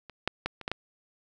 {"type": "clicks", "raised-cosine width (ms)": 0.3, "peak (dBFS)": [-28, -10, -13, -25, -15, -13], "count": 6, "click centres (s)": [0.097, 0.276, 0.46, 0.613, 0.679, 0.716], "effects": []}